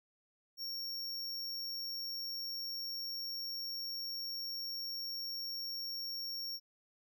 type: tone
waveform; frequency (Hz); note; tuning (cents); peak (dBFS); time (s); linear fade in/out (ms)
square; 5520; F8; -21; -39; 0.57-6.6; 50
effects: none